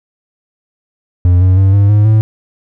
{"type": "tone with pitch steps", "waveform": "triangle", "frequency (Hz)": [89, 92.67, 96.5, 100.48, 104.62, 108.94], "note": ["F2", "F#2", "G2", "G2", "G#2", "A2"], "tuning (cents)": [33, 3, -27, 43, 13, -17], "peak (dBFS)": -3, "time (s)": [1.25, 2.21], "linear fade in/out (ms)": 0, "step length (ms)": 160, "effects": []}